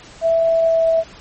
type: tone with pitch glide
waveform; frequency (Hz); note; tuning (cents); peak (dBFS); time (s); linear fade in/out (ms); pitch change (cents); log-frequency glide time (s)
sine; 659.3 to 654.4; E5 to E5; 0 to -13; -12; 0.21-1.04; 50; -13; 0.43-0.89
effects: pink hiss -41 dBFS RMS until 1.2 s + MP3 32 kbps